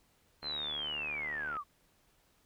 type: linear sweep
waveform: sine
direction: down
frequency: 4186 to 1091 Hz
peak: -35 dBFS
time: 0.42-1.64 s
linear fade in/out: 50 ms
type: click train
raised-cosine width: 0.5 ms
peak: -30 dBFS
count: 86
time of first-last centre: 0.43-1.568 s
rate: 74.7 Hz
effects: pink hiss -70 dBFS RMS until 2.45 s